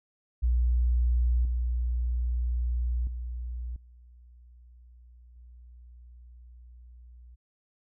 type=tone with level steps; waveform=sine; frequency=60.3 Hz; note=B1; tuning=41 cents flat; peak=-21 / -25 / -32 / -50 / -47 dBFS; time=0.42-7.36 s; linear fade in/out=20 ms; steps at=1.45 / 3.07 / 3.76 / 5.36 s; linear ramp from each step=2 ms; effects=none